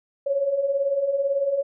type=beating tone pair; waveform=sine; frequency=540 / 558 Hz; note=C#5 / C#5; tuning=-45 / +11 cents; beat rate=18 Hz; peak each=-28 / -21 dBFS; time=0.26-1.63 s; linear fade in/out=10 ms; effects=none